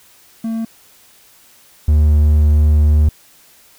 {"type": "tone pair in turn", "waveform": "triangle", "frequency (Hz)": [225.5, 75.25], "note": ["A3", "D2"], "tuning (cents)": [43, 43], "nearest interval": "octave + perfect fifth", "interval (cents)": 1900, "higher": "first", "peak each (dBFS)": [-16, -6], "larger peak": "second", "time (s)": [[0.44, 0.65], [1.88, 3.09]], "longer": "second", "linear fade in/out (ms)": 5, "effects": ["white hiss -48 dBFS RMS until 3.78 s"]}